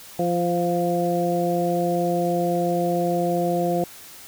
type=harmonic tone with a mistuned harmonic; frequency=173.3 Hz; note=F3; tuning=13 cents flat; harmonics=1 / 2 / 3 / 4; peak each=-25 / -25 / -25 / -25 dBFS; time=0.19-3.84 s; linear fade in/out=2 ms; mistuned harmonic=4; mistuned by=+18 cents; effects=white hiss -43 dBFS RMS until 4.27 s